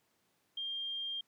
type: tone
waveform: sine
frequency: 3200 Hz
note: G7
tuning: 35 cents sharp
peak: -36 dBFS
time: 0.57-1.21 s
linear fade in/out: 5 ms
effects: pink hiss -75 dBFS RMS until 1.27 s + high-pass 150 Hz 12 dB/octave